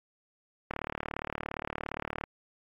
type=click train; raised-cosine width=0.5 ms; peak=-18 dBFS; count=58; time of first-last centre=0.71-2.238 s; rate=37.3 Hz; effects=AAC 48 kbps